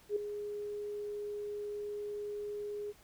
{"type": "tone with ADSR envelope", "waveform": "sine", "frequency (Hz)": 414.2, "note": "G#4", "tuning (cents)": -5, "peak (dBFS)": -27, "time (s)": [0.09, 2.93], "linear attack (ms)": 72, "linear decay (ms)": 4, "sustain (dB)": -10, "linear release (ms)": 32, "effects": ["pink hiss -62 dBFS RMS until 3.03 s"]}